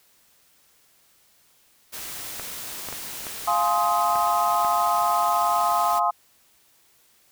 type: noise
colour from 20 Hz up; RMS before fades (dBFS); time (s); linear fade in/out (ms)
white; -35; 1.92-6; 20
type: clicks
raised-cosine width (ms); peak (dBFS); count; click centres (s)
0.5; -19; 6; 2.397 / 2.887 / 2.927 / 3.268 / 4.157 / 4.648
type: chord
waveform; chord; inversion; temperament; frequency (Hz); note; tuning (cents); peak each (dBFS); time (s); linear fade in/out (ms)
sine; F minor seventh; none; just; 698.5 / 838.1 / 1047.7 / 1257.2; F5 / Ab5 / C6 / Eb6; 0 / +16 / +2 / +18; -24 / -25 / -24 / -25; 3.47-6.11; 10
effects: white hiss -60 dBFS RMS until 7.31 s